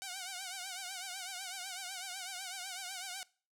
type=tone with vibrato; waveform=5% pulse; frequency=748 Hz; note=F#5; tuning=19 cents sharp; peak=-29 dBFS; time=0.02-3.23 s; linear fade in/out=0 ms; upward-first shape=triangle; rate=8 Hz; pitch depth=110 cents each way; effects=noise-tail reverb RT60 0.4 s tail -22 dB re dry